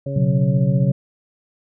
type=harmonic tone; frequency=138.59 Hz; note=C#3; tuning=in tune; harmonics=1 / 2 / 3 / 4; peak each=-24 / -32 / -36 / -28 dBFS; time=0.06-0.92 s; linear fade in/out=5 ms
type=chord; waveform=sine; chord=B suspended second; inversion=none; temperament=equal; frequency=123.47 / 138.59 / 185 Hz; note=B2 / C#3 / F#3; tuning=0 / 0 / 0 cents; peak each=-20 dBFS; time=0.16-0.92 s; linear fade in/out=5 ms
effects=none